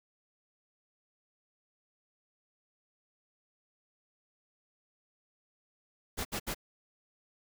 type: noise bursts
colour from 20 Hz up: pink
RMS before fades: -35 dBFS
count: 3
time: 6.17-6.547 s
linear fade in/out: 20 ms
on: 81 ms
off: 67 ms
effects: none